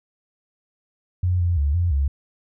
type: tone with pitch steps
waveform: sine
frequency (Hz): 90.3 / 87.1 / 71.7 / 87.3 / 69.7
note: F#2 / F2 / D2 / F2 / C#2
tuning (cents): -42 / -4 / -41 / 0 / +10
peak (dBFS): -17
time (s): 1.23-2.08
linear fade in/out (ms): 5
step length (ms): 170
effects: none